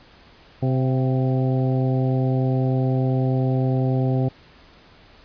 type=harmonic tone with a mistuned harmonic; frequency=130 Hz; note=C3; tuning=11 cents flat; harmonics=1 / 2 / 3 / 4 / 5 / 6; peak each=-19 / -25 / -29 / -31 / -33 / -35 dBFS; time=0.62-4.29 s; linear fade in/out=10 ms; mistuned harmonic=5; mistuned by=+44 cents; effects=pink hiss -50 dBFS RMS until 5.24 s + resampled to 11025 Hz